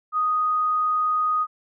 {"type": "tone", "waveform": "sine", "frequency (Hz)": 1244.5, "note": "D#6", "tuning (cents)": 0, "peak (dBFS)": -19, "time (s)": [0.12, 1.47], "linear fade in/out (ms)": 50, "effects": []}